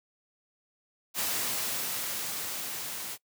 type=noise with level ramp; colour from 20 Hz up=white; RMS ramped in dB=-30 to -38 dBFS; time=1.14-3.18 s; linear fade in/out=50 ms; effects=noise-tail reverb RT60 0.1 s tail -22 dB re dry + high-pass 100 Hz 12 dB/octave